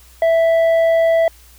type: tone with tanh clipping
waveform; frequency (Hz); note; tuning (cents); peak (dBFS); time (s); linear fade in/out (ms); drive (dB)
triangle; 659.3; E5; 0; -12; 0.22-1.28; 2; 10
effects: added 60 Hz sine -45 dBFS peak until 1.58 s + white hiss -48 dBFS RMS until 1.58 s